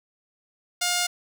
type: tone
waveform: 5% pulse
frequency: 710 Hz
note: F5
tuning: 28 cents sharp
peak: -11 dBFS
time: 0.81-1.07 s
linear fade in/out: 10 ms
effects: none